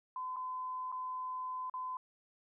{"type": "tone with dropouts", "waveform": "sine", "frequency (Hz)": 1019, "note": "C6", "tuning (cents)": -46, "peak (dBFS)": -37, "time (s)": [0.16, 1.97], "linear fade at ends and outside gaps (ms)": 2, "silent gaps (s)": [[0.361, 0.366], [0.918, 0.924], [1.698, 1.739]], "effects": []}